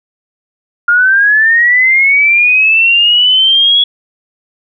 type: linear sweep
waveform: sine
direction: up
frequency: 1402 to 3371 Hz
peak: -5 dBFS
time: 0.88-3.84 s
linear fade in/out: 5 ms
effects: none